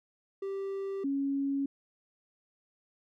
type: tone pair in turn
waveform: triangle / sine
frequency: 391.3 / 276.9 Hz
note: G4 / C#4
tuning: -3 / -2 cents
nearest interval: tritone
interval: 599 cents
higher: first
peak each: -31 / -28 dBFS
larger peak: second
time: 0.42-1.04 / 1.04-1.66 s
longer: neither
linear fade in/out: 5 ms
effects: none